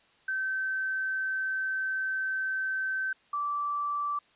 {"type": "tone pair in turn", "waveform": "sine", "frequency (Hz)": [1542, 1163.9], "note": ["G6", "D6"], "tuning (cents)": [-29, -16], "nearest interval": "perfect fourth", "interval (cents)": 487, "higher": "first", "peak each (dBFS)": -28, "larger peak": "neither", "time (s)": [[0.28, 3.13], [3.33, 4.19]], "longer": "first", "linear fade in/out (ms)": 5, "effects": ["white hiss -63 dBFS RMS until 4.35 s", "resampled to 8000 Hz"]}